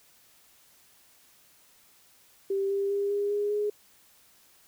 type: tone with pitch steps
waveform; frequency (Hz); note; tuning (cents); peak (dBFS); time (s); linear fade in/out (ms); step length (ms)
sine; 392 / 396.8 / 401.6 / 406.5 / 411.5 / 416.5; G4 / G4 / G4 / G#4 / G#4 / G#4; 0 / +21 / +42 / -37 / -16 / +5; -25; 2.5-3.7; 5; 200
effects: white hiss -60 dBFS RMS until 4.67 s